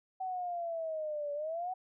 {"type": "exponential two-way sweep", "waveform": "sine", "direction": "down then up", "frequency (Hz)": [759, 574, 755], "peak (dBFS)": -34, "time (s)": [0.2, 1.74], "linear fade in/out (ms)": 10, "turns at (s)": 1.33, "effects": []}